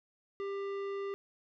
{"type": "tone with tanh clipping", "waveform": "sine", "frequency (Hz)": 396.5, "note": "G4", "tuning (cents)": 20, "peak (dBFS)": -37, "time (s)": [0.4, 1.14], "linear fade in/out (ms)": 0, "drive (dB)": 14, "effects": []}